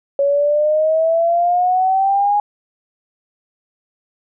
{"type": "exponential sweep", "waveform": "sine", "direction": "up", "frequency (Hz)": [556, 830.6], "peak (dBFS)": -12, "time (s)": [0.19, 2.4], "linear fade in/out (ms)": 2, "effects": []}